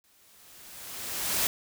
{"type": "noise with exponential growth", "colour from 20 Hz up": "white", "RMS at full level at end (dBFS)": -25, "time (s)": [0.04, 1.47], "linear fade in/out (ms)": 0, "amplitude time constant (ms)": 310, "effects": []}